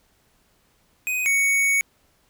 square tone pair in turn, 2501 / 2228 Hz, D#7 / C#7, +8 / +8 cents, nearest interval major second, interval 200 cents, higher first, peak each -23 / -18 dBFS, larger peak second, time 1.07-1.26 / 1.26-1.81 s, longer second, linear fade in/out 0 ms, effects pink hiss -63 dBFS RMS until 2.29 s

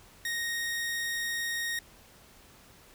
sawtooth tone, 1864.7 Hz, A#6, in tune, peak -27 dBFS, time 0.25-1.79 s, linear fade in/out 2 ms, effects pink hiss -56 dBFS RMS until 2.94 s

